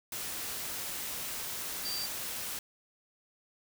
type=tone in noise; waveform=sine; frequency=4676 Hz; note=D8; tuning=8 cents flat; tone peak=-35 dBFS; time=1.85-2.06 s; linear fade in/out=2 ms; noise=white; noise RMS=-38 dBFS; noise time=0.12-2.59 s; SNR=0 dB; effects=none